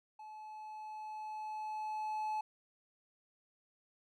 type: tone with level ramp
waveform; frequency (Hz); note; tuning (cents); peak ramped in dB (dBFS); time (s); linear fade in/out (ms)
triangle; 860; A5; -40; -46 to -32; 0.19-2.41; 5
effects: none